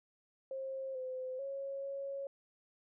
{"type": "tone with pitch steps", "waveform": "sine", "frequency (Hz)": [533, 514, 549, 552], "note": ["C5", "C5", "C#5", "C#5"], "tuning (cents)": [32, -31, -17, -7], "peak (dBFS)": -38, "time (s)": [0.51, 2.27], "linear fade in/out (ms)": 2, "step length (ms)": 440, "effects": []}